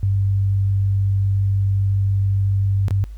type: tone with dropouts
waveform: sine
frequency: 98.2 Hz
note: G2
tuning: 4 cents sharp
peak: -15 dBFS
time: 0.03-3.04 s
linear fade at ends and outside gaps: 0 ms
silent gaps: 2.883-2.908 s
effects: added 51 Hz sine -31 dBFS peak until 3.17 s + pink hiss -58 dBFS RMS until 3.17 s